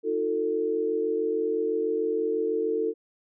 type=tone cluster; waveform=sine; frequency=312.7 / 358.9 / 446.5 Hz; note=D#4 / F4 / A4; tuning=+9 / +47 / +25 cents; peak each=-32 / -31 / -25 dBFS; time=0.03-2.94 s; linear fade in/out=50 ms; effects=none